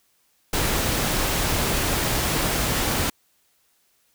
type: noise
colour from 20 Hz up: pink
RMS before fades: -23 dBFS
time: 0.53-3.1 s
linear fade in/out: 5 ms
effects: white hiss -65 dBFS RMS until 4.14 s